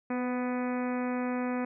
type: harmonic tone with a mistuned harmonic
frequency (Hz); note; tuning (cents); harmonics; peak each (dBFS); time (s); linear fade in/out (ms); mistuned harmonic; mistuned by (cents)
248.4; B3; +10; 1 / 2 / 3 / 4 / 5 / 6 / 7 / 8 / 9 / 10; -30 / -36 / -40 / -42 / -44 / -46 / -47 / -48 / -49 / -50; 0.1-1.65; 5; 2; +18
effects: none